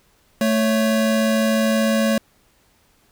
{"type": "tone pair together", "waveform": "square", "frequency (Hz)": [220.8, 556.4], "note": ["A3", "C#5"], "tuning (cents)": [6, 6], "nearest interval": "octave + major third", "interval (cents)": 1600, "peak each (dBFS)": [-18, -22], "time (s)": [0.41, 2.18], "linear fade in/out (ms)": 2, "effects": ["pink hiss -59 dBFS RMS until 3.11 s"]}